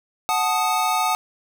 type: chord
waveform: square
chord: D# diminished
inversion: first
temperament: equal with one note detuned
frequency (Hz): 740 / 872.9 / 1244.5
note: F#5 / A5 / D#6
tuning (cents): 0 / -14 / 0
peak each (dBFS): -24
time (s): 0.29-1.15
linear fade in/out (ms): 0
effects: none